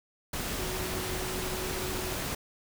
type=tone in noise; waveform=sine; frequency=370 Hz; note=F#4; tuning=in tune; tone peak=-38 dBFS; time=0.59-2.14 s; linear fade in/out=5 ms; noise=pink; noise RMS=-34 dBFS; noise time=0.33-2.35 s; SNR=-7 dB; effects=none